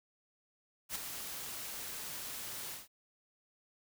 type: noise with ADSR envelope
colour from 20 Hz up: white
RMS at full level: -36 dBFS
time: 0.89-2.88 s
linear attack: 65 ms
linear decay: 4 ms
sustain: -7 dB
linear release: 170 ms
effects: none